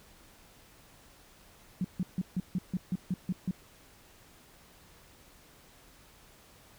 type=tone bursts; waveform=sine; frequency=182.5 Hz; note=F#3; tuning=24 cents flat; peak=-27 dBFS; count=10; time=1.81-3.51 s; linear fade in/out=2 ms; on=35 ms; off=150 ms; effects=pink hiss -58 dBFS RMS until 6.78 s